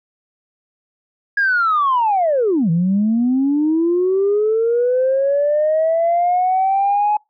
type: linear two-way sweep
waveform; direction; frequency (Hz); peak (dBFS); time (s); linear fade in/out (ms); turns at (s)
sine; down then up; 1661.2 to 160.3 to 846; -12; 1.37-7.17; 5; 2.7
effects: noise-tail reverb RT60 0.2 s tail -26 dB re dry + tanh soft clip ceiling -9 dBFS